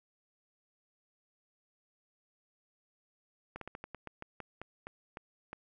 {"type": "slowing click train", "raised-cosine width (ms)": 0.5, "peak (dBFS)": -27, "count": 13, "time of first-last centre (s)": [3.56, 5.531], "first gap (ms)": 53, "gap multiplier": 1.19, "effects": []}